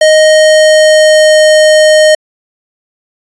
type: tone with pitch glide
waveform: square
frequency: 622.3 to 618 Hz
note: D#5 to D#5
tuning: 0 to -12 cents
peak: -3 dBFS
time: 0.01-2.15 s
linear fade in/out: 5 ms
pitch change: -12 cents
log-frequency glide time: 0.19-1.42 s
effects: resampled to 22050 Hz